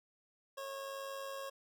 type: tone with amplitude modulation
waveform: 25% pulse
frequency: 546 Hz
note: C#5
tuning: 26 cents flat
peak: -36 dBFS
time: 0.57-1.5 s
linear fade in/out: 10 ms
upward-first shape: sine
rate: 101 Hz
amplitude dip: 40%
effects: none